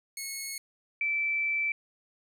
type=tone pair in turn; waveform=10% pulse / sine; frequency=2187 / 2325 Hz; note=C#7 / D7; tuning=-24 / -18 cents; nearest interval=minor second; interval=106 cents; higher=second; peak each=-26 dBFS; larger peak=neither; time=0.17-0.58 / 1.01-1.72 s; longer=second; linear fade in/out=2 ms; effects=none